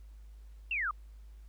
sine linear sweep, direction down, 2794 to 1135 Hz, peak -30 dBFS, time 0.71-0.91 s, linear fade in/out 2 ms, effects added 52 Hz sine -48 dBFS peak until 1.48 s + pink hiss -71 dBFS RMS until 1.48 s

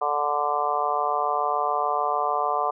harmonic tone, 146.83 Hz, D3, in tune, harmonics 3 / 4 / 5 / 6 / 7 / 8, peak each -32 / -31 / -26 / -32 / -27 / -28 dBFS, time 0.01-2.71 s, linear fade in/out 10 ms, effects none

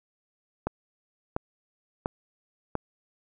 click train, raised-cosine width 1 ms, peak -13 dBFS, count 4, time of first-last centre 0.67-2.753 s, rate 1.44 Hz, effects none

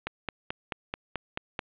click train, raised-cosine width 0.3 ms, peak -14 dBFS, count 8, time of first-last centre 0.07-1.592 s, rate 4.6 Hz, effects resampled to 8000 Hz + 7-bit

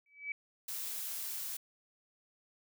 sine tone with exponential growth, 2292 Hz, D7, 43 cents flat, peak -32 dBFS, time 0.06-0.32 s, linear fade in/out 2 ms, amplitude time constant 56 ms
blue noise, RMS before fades -40 dBFS, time 0.68-1.57 s, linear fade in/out 5 ms
effects none

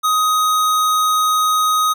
square tone, 1254 Hz, D#6, 13 cents sharp, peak -14 dBFS, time 0.03-1.94 s, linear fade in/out 20 ms, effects none

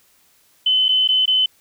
sine tone with dropouts, 3038 Hz, F#7, 45 cents sharp, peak -13 dBFS, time 0.66-1.46 s, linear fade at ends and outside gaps 5 ms, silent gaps 0.884-0.889 / 1.077-1.087 / 1.257-1.277 s, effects white hiss -57 dBFS RMS until 1.6 s

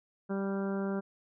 harmonic tone with a mistuned harmonic, 195.9 Hz, G3, 1 cent flat, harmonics 1 / 2 / 3 / 4 / 5 / 6 / 7 / 8, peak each -32 / -36 / -41 / -47 / -48 / -51 / -46 / -51 dBFS, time 0.29-1.01 s, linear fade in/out 20 ms, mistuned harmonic 7, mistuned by +15 cents, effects none

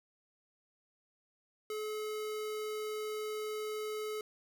square tone, 428.2 Hz, A4, 47 cents flat, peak -37 dBFS, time 1.7-4.21 s, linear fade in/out 2 ms, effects none

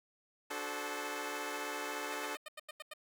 10% pulse chord, D dominant seventh, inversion none, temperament equal with one note detuned, 293.7 / 370 / 433.4 / 523.3 Hz, D4 / F#4 / A4 / C5, 0 / 0 / -26 / 0 cents, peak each -35 / -38 / -33 / -37 dBFS, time 0.5-2.36 s, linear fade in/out 10 ms
10% pulse tone bursts, 611 Hz, D#5, 32 cents flat, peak -35 dBFS, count 8, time 2.12-2.936 s, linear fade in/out 5 ms, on 25 ms, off 88 ms
effects none

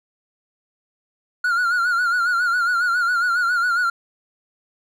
triangle tone with vibrato, 1423 Hz, F6, 32 cents sharp, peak -15 dBFS, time 1.44-3.9 s, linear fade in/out 5 ms, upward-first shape sine, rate 7.3 Hz, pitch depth 72 cents each way, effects none

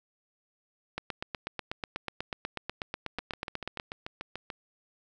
two click trains, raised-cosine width 0.3 ms, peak -21 / -17 dBFS, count 10 / 24, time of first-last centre 3.19-4.502 / 0.98-3.799 s, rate 6.86 / 8.16 Hz, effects none

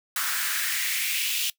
white noise with high-pass filter sweep, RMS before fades -27 dBFS, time 0.16-1.5 s, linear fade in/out 2 ms, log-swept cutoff 1300 to 3000 Hz, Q 3.2, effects noise-tail reverb RT60 0.1 s tail -20 dB re dry

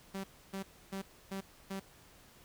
sawtooth tone bursts, 193.8 Hz, G3, 20 cents flat, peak -34 dBFS, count 5, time 0.14-1.8 s, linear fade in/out 10 ms, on 100 ms, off 290 ms, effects pink hiss -60 dBFS RMS until 2.44 s

